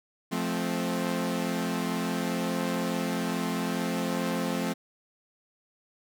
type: chord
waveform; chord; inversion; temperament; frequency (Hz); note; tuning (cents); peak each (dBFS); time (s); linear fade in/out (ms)
sawtooth; F major; none; equal with one note detuned; 174.61 / 216.8 / 261.6; F3 / A3 / C4; 0 / -25 / 0; -28; 0.31-4.74; 20
effects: none